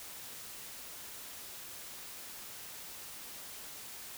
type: silence
effects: white hiss -47 dBFS RMS until 4.17 s